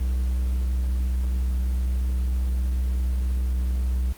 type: tone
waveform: triangle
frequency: 62.9 Hz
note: B1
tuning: 32 cents sharp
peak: -19 dBFS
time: 0-4.13 s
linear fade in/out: 10 ms
effects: pink hiss -46 dBFS RMS until 4.17 s + Opus 24 kbps